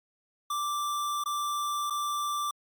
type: tone with dropouts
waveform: square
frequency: 1174.7 Hz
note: D6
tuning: in tune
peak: -29 dBFS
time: 0.5-2.51 s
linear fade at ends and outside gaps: 5 ms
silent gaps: 1.239-1.258 / 1.9-1.905 s
effects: MP3 96 kbps